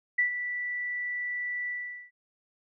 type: tone with ADSR envelope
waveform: sine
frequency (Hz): 1966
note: B6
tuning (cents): -8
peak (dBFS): -20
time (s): 0.18-2.11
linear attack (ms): 10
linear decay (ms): 110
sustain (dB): -10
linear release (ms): 430
effects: none